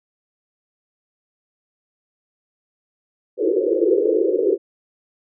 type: band-pass noise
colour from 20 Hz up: pink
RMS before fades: -18 dBFS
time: 3.37-4.58 s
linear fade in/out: 50 ms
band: 330 to 520 Hz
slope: 96 dB/octave
effects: none